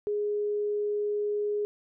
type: tone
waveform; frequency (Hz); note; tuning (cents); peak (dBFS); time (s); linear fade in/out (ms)
sine; 415.3; G#4; 0; -26; 0.07-1.65; 0
effects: none